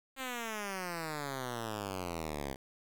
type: exponential sweep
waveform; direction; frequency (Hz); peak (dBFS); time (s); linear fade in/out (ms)
5% pulse; down; 270 to 65.41; -26; 0.16-2.57; 50
effects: 9-bit